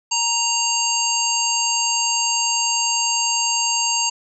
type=harmonic tone; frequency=930 Hz; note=A#5; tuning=4 cents flat; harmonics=1 / 3 / 5 / 7 / 8; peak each=-24 / -24 / -24 / -24 / -24 dBFS; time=0.11-4.1 s; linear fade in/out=10 ms; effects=none